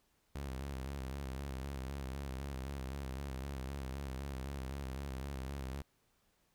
sawtooth tone with vibrato, 67.5 Hz, C#2, 45 cents flat, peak -36 dBFS, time 0.35-5.82 s, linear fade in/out 5 ms, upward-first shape square, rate 3.9 Hz, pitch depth 61 cents each way, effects pink hiss -75 dBFS RMS until 6.54 s

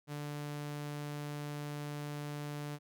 sawtooth tone, 146.83 Hz, D3, in tune, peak -35 dBFS, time 0.07-2.79 s, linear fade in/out 50 ms, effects none

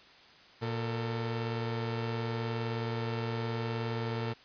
sawtooth tone pair together, 116.95 / 448.6 Hz, A#2 / A4, +6 / +34 cents, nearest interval octave + major seventh, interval 2328 cents, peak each -29 / -34 dBFS, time 0.61-4.34 s, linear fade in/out 20 ms, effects white hiss -56 dBFS RMS until 4.44 s + resampled to 11025 Hz

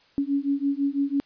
sine beating tone pair, 277.2 / 283.2 Hz, C#4 / C#4, 0 / +37 cents, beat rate 6 Hz, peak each -25 dBFS, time 0.18-1.2 s, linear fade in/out 0 ms, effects white hiss -59 dBFS RMS until 1.25 s + resampled to 11025 Hz

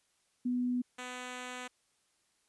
sine / 5% pulse tone pair in turn, 247.3 / 250.2 Hz, B3 / B3, +3 / +23 cents, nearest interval unison, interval 20 cents, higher second, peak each -29 / -29 dBFS, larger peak neither, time 0.45-0.82 / 0.98-1.68 s, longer second, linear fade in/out 10 ms, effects white hiss -74 dBFS RMS until 2.48 s + resampled to 24000 Hz

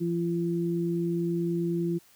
sine tone pair together, 170.6 / 341.2 Hz, F3 / F4, -40 / -40 cents, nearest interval octave, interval 1200 cents, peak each -28 dBFS, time 0-1.99 s, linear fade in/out 20 ms, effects white hiss -59 dBFS RMS until 2.15 s

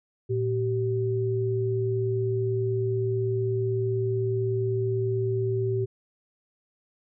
sine tone pair together, 114.49 / 385.1 Hz, A#2 / G4, -31 / -31 cents, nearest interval octave + major sixth, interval 2100 cents, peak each -26 dBFS, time 0.29-5.86 s, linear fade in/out 20 ms, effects none

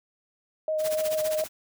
sine tone with vibrato, 622.3 Hz, D#5, in tune, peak -24 dBFS, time 0.68-1.44 s, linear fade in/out 2 ms, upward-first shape sine, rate 7 Hz, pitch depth 14 cents each way
white noise with tremolo, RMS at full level -33 dBFS, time 0.78-1.49 s, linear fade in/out 50 ms, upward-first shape sine, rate 15 Hz, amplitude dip 85%
effects none

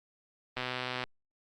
click train, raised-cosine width 0.3 ms, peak -18 dBFS, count 60, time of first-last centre 0.57-1.038 s, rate 126 Hz, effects Opus 32 kbps

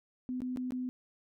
sine tone with dropouts, 252.6 Hz, B3, 39 cents sharp, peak -33 dBFS, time 0.29-0.89 s, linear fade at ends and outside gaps 0 ms, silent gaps 0.405-0.419 / 0.561-0.572 / 0.707-0.721 s, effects none

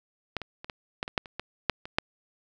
clicks, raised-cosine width 0.3 ms, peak -13 / -21 / -24 / -20 / -13 / -20 / -8 / -27 / -17 / -6 / -23 / -6 dBFS, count 12, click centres 0.367 / 0.417 / 0.645 / 0.698 / 1.029 / 1.079 / 1.178 / 1.258 / 1.396 / 1.697 / 1.855 / 1.985 s, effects none

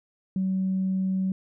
sine tone, 189.1 Hz, F#3, 38 cents sharp, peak -22 dBFS, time 0.36-1.32 s, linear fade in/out 2 ms, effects tanh soft clip ceiling -18 dBFS

